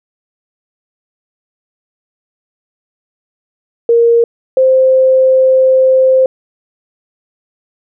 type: tone pair in turn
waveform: sine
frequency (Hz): 467.1 / 522.1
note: A#4 / C5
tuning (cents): +3 / -4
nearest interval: major second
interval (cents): 193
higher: second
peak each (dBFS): -5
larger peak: neither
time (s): 3.89-4.24 / 4.57-6.26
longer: second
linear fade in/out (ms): 2
effects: none